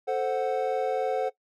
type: chord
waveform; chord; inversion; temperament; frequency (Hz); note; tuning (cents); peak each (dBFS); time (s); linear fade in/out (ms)
triangle; F# diminished; first; equal; 440 / 523.3 / 740; A4 / C5 / F#5; 0 / 0 / 0; -27; 0.07-1.3; 20
effects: noise-tail reverb RT60 0.1 s tail -18 dB re dry